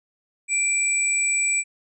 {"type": "tone pair together", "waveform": "sine", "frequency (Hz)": [2349, 7885], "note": ["D7", "B8"], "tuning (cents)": [0, -4], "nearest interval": "octave + major sixth", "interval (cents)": 2096, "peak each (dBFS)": -22, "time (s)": [0.48, 1.64], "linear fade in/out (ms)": 50, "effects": []}